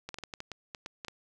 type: clicks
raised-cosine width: 0.2 ms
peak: -22 dBFS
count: 11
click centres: 0.09 / 0.143 / 0.186 / 0.237 / 0.338 / 0.404 / 0.517 / 0.748 / 0.861 / 1.048 / 1.083 s
effects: none